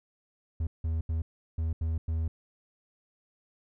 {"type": "tone bursts at uneven times", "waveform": "triangle", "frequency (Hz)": 80.8, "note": "E2", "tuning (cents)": -34, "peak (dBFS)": -25, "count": 6, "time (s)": [[0.6, 0.67], [0.84, 1.01], [1.09, 1.22], [1.58, 1.73], [1.81, 1.98], [2.08, 2.28]], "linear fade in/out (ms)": 5, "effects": []}